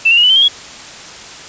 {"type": "tone with pitch steps", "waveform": "sine", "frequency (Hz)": [2667, 2769, 2875, 2985, 3099, 3218, 3341], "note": ["E7", "F7", "F7", "F#7", "G7", "G7", "G#7"], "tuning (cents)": [20, -15, 50, 15, -21, 45, 10], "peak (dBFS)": -6, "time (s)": [0.05, 0.484], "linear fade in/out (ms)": 10, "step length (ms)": 62, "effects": ["white hiss -32 dBFS RMS until 1.48 s", "resampled to 16000 Hz"]}